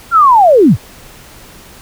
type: linear sweep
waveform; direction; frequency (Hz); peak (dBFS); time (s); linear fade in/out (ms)
sine; down; 1417 to 69.3; -3; 0.11-0.77; 50
effects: pink hiss -37 dBFS RMS until 1.81 s